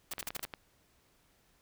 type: noise bursts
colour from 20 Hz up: white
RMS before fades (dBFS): -38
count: 5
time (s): 0.11-0.449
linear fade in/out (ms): 5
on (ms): 23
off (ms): 56
type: clicks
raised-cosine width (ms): 0.3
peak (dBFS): -24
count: 9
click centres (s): 0.136 / 0.182 / 0.228 / 0.273 / 0.305 / 0.364 / 0.394 / 0.45 / 0.538
effects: pink hiss -69 dBFS RMS until 1.61 s